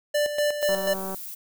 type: tone with tremolo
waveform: square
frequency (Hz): 590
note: D5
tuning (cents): +8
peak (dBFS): -21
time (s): 0.14-0.94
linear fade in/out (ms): 10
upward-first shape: square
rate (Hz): 4.1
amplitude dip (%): 60
type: noise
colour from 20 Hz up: violet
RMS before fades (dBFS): -37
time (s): 0.61-1.35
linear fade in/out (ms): 10
type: click train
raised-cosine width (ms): 1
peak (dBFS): -21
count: 88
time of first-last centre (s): 0.69-1.145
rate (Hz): 191
effects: none